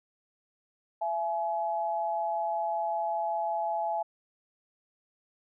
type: tone pair together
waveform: sine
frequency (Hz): 672.3 / 847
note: E5 / G#5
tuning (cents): +34 / +34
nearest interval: major third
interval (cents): 400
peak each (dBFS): -31 / -30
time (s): 1.01-4.03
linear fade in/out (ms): 10
effects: none